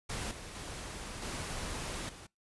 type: noise with level steps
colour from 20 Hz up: pink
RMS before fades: -38 / -46 / -43 / -39 / -50 dBFS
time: 0.09-2.27 s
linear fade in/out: 10 ms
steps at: 0.31 / 0.55 / 1.22 / 2.09 s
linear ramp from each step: 2 ms
effects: noise-tail reverb RT60 0.2 s tail -24 dB re dry + resampled to 24000 Hz